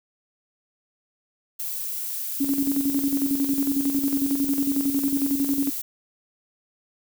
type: noise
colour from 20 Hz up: violet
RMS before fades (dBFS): -30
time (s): 1.59-5.82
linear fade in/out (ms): 10
type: tone with tremolo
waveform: sine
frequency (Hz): 277.2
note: C#4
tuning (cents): 0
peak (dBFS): -19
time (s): 2.4-5.7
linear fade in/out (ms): 10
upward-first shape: square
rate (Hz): 11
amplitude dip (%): 60
effects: none